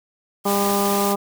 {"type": "noise", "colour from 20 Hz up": "white", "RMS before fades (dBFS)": -27, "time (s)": [0.44, 1.16], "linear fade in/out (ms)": 50}
{"type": "harmonic tone", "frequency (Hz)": 200.7, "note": "G3", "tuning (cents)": 41, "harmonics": [1, 2, 3, 4, 5, 6], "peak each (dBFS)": [-23, -23, -27, -25, -28, -28], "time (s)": [0.45, 1.16], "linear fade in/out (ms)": 10}
{"effects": []}